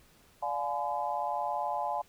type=chord; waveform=sine; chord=D diminished seventh; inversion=none; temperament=just; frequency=587.3 / 704.8 / 845.8 / 1014.9 Hz; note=D5 / F5 / Ab5 / Cb6; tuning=0 / +16 / +31 / +47 cents; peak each=-38 / -35 / -33 / -37 dBFS; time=0.42-2.02 s; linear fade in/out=10 ms; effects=pink hiss -62 dBFS RMS until 2.08 s